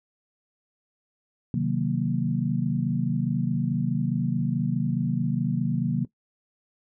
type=chord; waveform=sine; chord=C half-diminished seventh; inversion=none; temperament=equal; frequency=130.81 / 155.56 / 185 / 233.1 Hz; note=C3 / Eb3 / Gb3 / Bb3; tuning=0 / 0 / 0 / 0 cents; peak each=-28 dBFS; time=1.54-6.05 s; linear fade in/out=2 ms; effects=noise-tail reverb RT60 0.1 s tail -18 dB re dry